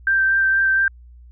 sine tone with vibrato, 1568 Hz, G6, in tune, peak -14 dBFS, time 0.07-0.88 s, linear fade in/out 2 ms, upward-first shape sine, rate 4.3 Hz, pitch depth 13 cents each way, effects added 60 Hz sine -41 dBFS peak until 1.31 s

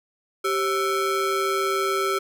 square ring-modulated tone, 466.2 Hz, A#4, in tune, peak -19 dBFS, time 0.44-2.19 s, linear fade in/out 10 ms, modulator 856 Hz, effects none

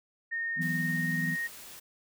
sine tone with pitch glide, 1840 to 1863.5 Hz, A#6 to A#6, -23 to -1 cents, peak -30 dBFS, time 0.31-1.48 s, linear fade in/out 20 ms, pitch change +22 cents, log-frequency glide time 0.62-1.3 s
sine chord, E suspended second, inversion none, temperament just, 164.81 / 185.42 / 247.2 Hz, E3 / F#3 / B3, 0 / +4 / +2 cents, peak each -32 / -37 / -36 dBFS, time 0.56-1.37 s, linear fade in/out 50 ms
white noise, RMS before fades -47 dBFS, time 0.61-1.8 s, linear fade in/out 10 ms
effects none

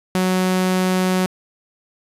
sawtooth tone, 185 Hz, F#3, in tune, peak -12 dBFS, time 0.15-1.26 s, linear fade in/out 0 ms, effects resampled to 32000 Hz + 8-bit

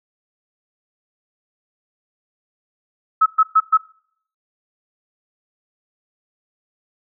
sine tone bursts, 1294 Hz, E6, 32 cents flat, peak -9 dBFS, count 4, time 3.21-3.774 s, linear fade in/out 10 ms, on 51 ms, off 120 ms, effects noise-tail reverb RT60 0.6 s tail -21 dB re dry

